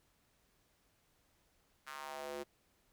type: tone with high-pass filter sweep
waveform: square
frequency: 71.9 Hz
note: D2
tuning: 36 cents flat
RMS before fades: -45 dBFS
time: 1.86-2.44 s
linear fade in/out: 20 ms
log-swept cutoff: 1400 to 370 Hz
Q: 2.4
effects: pink hiss -74 dBFS RMS until 2.92 s